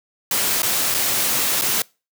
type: noise with dropouts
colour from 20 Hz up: white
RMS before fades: -20 dBFS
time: 0.31-1.82 s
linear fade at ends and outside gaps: 2 ms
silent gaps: 0.62-0.63 / 0.942-0.946 / 1.613-1.619 s
effects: noise-tail reverb RT60 0.3 s tail -25 dB re dry + high-pass 100 Hz 12 dB/octave